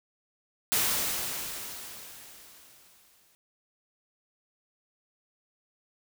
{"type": "noise with exponential decay", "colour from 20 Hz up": "white", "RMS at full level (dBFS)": -25, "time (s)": [0.72, 3.35], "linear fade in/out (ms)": 0, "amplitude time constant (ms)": 570, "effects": []}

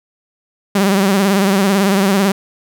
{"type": "tone with vibrato", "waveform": "sawtooth", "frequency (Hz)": 196, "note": "G3", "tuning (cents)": 0, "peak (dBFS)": -7, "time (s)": [0.75, 2.32], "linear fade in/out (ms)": 5, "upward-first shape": "sine", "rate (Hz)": 18, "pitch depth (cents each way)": 74, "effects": []}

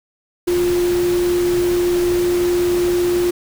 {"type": "tone in noise", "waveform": "sine", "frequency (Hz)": 352.5, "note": "F4", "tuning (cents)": 16, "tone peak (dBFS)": -14, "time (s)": [0.47, 3.31], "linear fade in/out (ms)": 10, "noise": "pink", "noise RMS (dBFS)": -28, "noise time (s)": [0.47, 3.31], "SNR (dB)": 11, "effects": []}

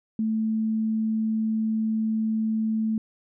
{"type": "tone", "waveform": "sine", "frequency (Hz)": 220, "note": "A3", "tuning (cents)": 0, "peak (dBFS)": -22, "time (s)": [0.19, 2.98], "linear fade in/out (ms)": 2, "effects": []}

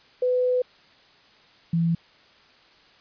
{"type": "tone pair in turn", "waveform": "sine", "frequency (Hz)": [501, 167.19], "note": ["B4", "E3"], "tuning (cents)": [25, 25], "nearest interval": "octave + perfect fifth", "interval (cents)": 1900, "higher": "first", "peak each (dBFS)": -19, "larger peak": "neither", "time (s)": [[0.22, 0.62], [1.73, 1.95]], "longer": "first", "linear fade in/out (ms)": 5, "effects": ["white hiss -55 dBFS RMS until 3 s", "resampled to 11025 Hz"]}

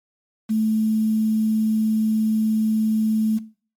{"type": "tone with quantisation", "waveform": "sine", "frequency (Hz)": 218.4, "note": "A3", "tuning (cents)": -13, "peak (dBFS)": -17, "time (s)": [0.49, 3.39], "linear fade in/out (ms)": 20, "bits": 7, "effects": ["noise-tail reverb RT60 0.4 s tail -17 dB re dry", "MP3 96 kbps"]}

